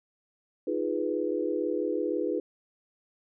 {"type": "chord", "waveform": "sine", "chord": "F half-diminished seventh", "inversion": "third", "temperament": "equal", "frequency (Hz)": [311.1, 349.2, 415.3, 493.9], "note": ["Eb4", "F4", "Ab4", "Cb5"], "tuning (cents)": [0, 0, 0, 0], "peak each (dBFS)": -32, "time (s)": [0.67, 2.4], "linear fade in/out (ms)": 5, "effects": []}